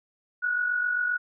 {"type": "tone with amplitude modulation", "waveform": "sine", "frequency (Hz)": 1463, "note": "F#6", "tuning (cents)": -20, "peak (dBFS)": -21, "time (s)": [0.42, 1.18], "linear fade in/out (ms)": 20, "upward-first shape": "sine", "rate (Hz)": 47.6, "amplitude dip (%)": 55, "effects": []}